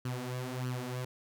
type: tone with flanger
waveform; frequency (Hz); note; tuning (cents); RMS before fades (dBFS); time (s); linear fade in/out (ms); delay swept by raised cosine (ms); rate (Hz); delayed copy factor
sawtooth; 126.2; B2; +38; -37; 0.05-1.05; 5; 0.67 to 6.17; 1.6; +0.7
effects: none